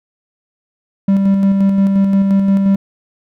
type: tone with tremolo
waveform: triangle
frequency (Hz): 196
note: G3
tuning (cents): 0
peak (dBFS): -6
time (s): 1.08-2.76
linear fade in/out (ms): 5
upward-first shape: square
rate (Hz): 5.7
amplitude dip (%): 30
effects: none